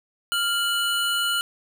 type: tone pair together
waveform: square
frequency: 1394 / 2952 Hz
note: F6 / F#7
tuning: -4 / -5 cents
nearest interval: octave + minor second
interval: 1299 cents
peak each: -25 dBFS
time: 0.32-1.41 s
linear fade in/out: 0 ms
effects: none